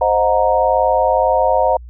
sine chord, C half-diminished seventh, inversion none, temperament equal with one note detuned, 523.3 / 622.3 / 723.9 / 932.3 Hz, C5 / Eb5 / Gb5 / Bb5, 0 / 0 / -38 / 0 cents, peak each -17 dBFS, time 0.01-1.77 s, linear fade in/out 5 ms, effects added 60 Hz sine -32 dBFS peak until 1.89 s

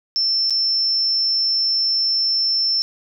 sine tone with dropouts, 5350 Hz, E8, 25 cents sharp, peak -16 dBFS, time 0.16-2.82 s, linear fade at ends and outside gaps 0 ms, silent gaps 0.498-0.506 s, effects none

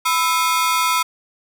sawtooth ring-modulated tone, 1158 Hz, D6, 25 cents flat, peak -9 dBFS, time 0.05-1.03 s, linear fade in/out 10 ms, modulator 159 Hz, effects none

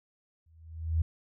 sine tone with exponential growth, 81 Hz, E2, 30 cents flat, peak -21 dBFS, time 0.46-1.02 s, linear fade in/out 5 ms, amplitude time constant 120 ms, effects none

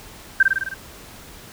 sine tone with echo, 1568 Hz, G6, in tune, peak -9 dBFS, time 0.4-0.43 s, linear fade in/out 5 ms, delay 52 ms, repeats 6, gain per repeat -3 dB, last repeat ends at 0.742 s, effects pink hiss -42 dBFS RMS until 1.52 s

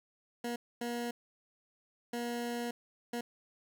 20% pulse tone bursts at uneven times, 238.4 Hz, A#3, 39 cents sharp, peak -30 dBFS, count 4, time 0.44-0.56 / 0.81-1.11 / 2.13-2.71 / 3.13-3.21 s, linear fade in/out 5 ms, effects none

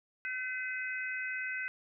harmonic tone, 509 Hz, C5, 48 cents flat, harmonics 3 / 4 / 5, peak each -37 / -39 / -41 dBFS, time 0.25-1.68 s, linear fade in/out 0 ms, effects none

